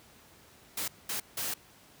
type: noise bursts at uneven times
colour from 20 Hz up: white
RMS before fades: -34 dBFS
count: 3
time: 0.77-0.88 / 1.09-1.2 / 1.37-1.54 s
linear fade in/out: 5 ms
effects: pink hiss -57 dBFS RMS until 2 s + high-pass 80 Hz 12 dB/octave